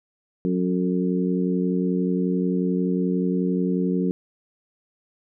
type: harmonic tone with a mistuned harmonic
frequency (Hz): 91.3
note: F#2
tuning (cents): -23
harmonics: 2 / 3 / 4 / 5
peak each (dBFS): -22 / -26 / -28 / -30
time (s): 0.45-4.11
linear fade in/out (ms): 0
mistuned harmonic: 5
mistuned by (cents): -23
effects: none